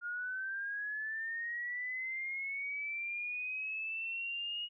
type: linear sweep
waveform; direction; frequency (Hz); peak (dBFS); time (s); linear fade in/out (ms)
sine; up; 1413 to 2888; -36; 0.01-4.69; 50
effects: none